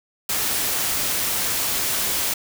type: noise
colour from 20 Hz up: white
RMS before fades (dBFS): -23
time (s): 0.29-2.34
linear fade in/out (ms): 5
effects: none